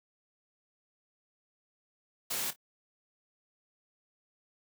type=noise with echo; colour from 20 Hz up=white; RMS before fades=-34 dBFS; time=2.3-2.51 s; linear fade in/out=10 ms; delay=26 ms; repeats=2; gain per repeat=-14 dB; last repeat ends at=2.562 s; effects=high-pass 150 Hz 12 dB/octave